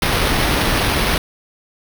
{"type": "noise with sample-and-hold", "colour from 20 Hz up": "pink", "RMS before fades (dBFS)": -17, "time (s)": [0.02, 1.18], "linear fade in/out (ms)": 2, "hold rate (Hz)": 7350, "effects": []}